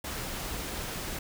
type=noise; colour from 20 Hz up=pink; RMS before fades=-36 dBFS; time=0.04-1.19 s; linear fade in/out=5 ms; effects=none